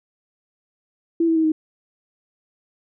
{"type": "tone with pitch steps", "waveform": "sine", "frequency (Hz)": [333, 326.3, 319.8, 313.4], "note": ["E4", "E4", "D#4", "D#4"], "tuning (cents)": [18, -18, 48, 13], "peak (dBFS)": -15, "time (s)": [1.2, 1.52], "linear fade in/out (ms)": 5, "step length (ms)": 80, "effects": []}